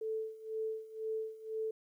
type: tone with tremolo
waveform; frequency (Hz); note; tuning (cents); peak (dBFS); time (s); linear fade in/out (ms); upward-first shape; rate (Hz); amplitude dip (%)
sine; 440; A4; 0; -33; 0.01-1.71; 5; sine; 2; 85
effects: 12-bit